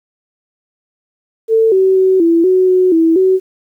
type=tone with pitch steps; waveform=sine; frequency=447 / 379.9 / 377 / 334 / 371.4 / 368.5 / 326.7 / 376.2 Hz; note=A4 / F#4 / F#4 / E4 / F#4 / F#4 / E4 / F#4; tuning=+27 / +46 / +32 / +23 / +7 / -7 / -15 / +29 cents; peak=-7 dBFS; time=1.48-3.4 s; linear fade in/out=50 ms; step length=240 ms; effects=8-bit